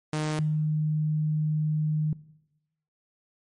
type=tone pair in turn; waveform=sawtooth / sine; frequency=153.6 / 153.6 Hz; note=D#3 / D#3; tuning=-22 / -22 cents; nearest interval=unison; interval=0 cents; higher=neither; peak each=-22 dBFS; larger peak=neither; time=0.13-0.39 / 0.39-2.13 s; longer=second; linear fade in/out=2 ms; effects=noise-tail reverb RT60 0.9 s tail -20 dB re dry + MP3 48 kbps